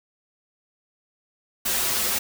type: noise with comb filter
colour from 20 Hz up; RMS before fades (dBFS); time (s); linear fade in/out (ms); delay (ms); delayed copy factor
white; -24; 1.65-2.19; 10; 6.6; -0.85
effects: none